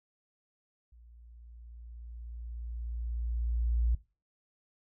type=tone with level ramp; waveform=sine; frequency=58.27 Hz; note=A#1; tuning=in tune; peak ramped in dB=-54 to -24 dBFS; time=0.92-3.95 s; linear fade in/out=5 ms; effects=noise-tail reverb RT60 0.3 s tail -18 dB re dry